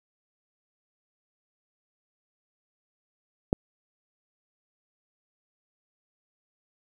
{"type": "click", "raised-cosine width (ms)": 2, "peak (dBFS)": -8, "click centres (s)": 3.529, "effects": ["8-bit"]}